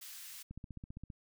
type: high-pass noise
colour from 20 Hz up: white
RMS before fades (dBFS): -49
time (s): 0.01-0.43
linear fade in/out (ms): 10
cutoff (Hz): 1700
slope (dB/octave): 12
type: click train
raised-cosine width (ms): 5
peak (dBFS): -33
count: 10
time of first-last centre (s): 0.51-1.102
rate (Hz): 15.2
effects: none